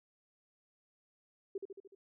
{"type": "tone with echo", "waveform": "sine", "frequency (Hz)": 392, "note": "G4", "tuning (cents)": 0, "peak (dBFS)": -35, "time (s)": [1.55, 1.58], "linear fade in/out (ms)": 5, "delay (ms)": 74, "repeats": 5, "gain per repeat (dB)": -4, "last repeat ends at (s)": 1.95, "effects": []}